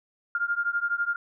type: beating tone pair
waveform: sine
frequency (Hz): 1400 / 1412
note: F6 / F6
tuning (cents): +4 / +19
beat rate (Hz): 12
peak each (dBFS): -27 / -28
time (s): 0.35-1.16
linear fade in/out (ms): 2
effects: none